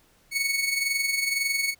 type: tone with amplitude modulation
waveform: sawtooth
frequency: 2217 Hz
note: C#7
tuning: in tune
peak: -18 dBFS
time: 0.31-1.75 s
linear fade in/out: 50 ms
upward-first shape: sine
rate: 21.9 Hz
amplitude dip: 55%
effects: pink hiss -61 dBFS RMS until 1.79 s